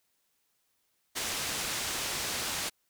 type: low-pass noise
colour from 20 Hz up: white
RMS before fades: -34 dBFS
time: 1.15-2.7 s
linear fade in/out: 20 ms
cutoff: 7700 Hz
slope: 12 dB/octave
effects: white hiss -75 dBFS RMS until 2.89 s